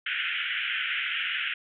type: band-pass noise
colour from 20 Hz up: white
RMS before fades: -30 dBFS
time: 0.06-1.54 s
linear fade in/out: 5 ms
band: 1400 to 3200 Hz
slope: 96 dB/octave
effects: none